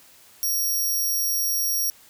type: tone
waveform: 10% pulse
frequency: 5650 Hz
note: F8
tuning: 19 cents sharp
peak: -16 dBFS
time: 0.43-1.9 s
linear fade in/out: 0 ms
effects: white hiss -52 dBFS RMS until 2.09 s